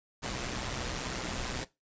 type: noise with amplitude modulation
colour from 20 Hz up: pink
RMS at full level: -33 dBFS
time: 0.22-1.65 s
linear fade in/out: 20 ms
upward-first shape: sine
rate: 125 Hz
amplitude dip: 60%
effects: noise-tail reverb RT60 0.2 s tail -17 dB re dry + resampled to 16000 Hz